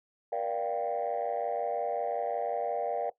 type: chord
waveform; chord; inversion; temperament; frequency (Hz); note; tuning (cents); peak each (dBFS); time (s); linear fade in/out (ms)
sine; G minor seventh; first; equal with one note detuned; 475.1 / 587.3 / 698.5 / 784; Bb4 / D5 / F5 / G5; +33 / 0 / 0 / 0; -34 / -33 / -33 / -34; 0.32-3.1; 5
effects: noise-tail reverb RT60 0.1 s tail -17 dB re dry + tanh soft clip ceiling -23 dBFS